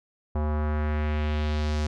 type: tone with low-pass filter sweep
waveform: square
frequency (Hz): 75.6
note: D#2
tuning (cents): -49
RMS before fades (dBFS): -26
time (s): 0.35-1.87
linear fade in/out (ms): 5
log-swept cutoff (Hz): 930 to 6200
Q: 1.5
effects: none